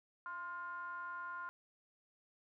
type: ring-modulated tone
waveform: triangle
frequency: 184.7 Hz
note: F#3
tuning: 3 cents flat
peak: -37 dBFS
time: 0.26-1.49 s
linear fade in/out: 0 ms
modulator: 1230 Hz
effects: none